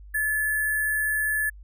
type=tone with sample-and-hold; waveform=sine; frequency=1725 Hz; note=A6; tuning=35 cents flat; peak=-22 dBFS; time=0.14-1.5 s; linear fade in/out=10 ms; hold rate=11025 Hz; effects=added 50 Hz sine -42 dBFS peak until 1.63 s